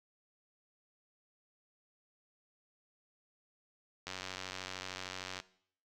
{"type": "click train", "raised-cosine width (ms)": 0.2, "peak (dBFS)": -23, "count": 125, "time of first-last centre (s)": [4.07, 5.4], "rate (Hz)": 93.2, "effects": ["noise-tail reverb RT60 0.6 s tail -18 dB re dry"]}